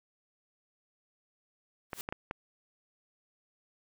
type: noise with exponential growth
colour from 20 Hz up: white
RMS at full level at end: -36 dBFS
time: 1.9-2.01 s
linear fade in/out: 1 ms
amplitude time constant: 23 ms
type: clicks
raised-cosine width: 0.5 ms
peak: -20 dBFS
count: 4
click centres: 1.932 / 2.089 / 2.125 / 2.311 s
effects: none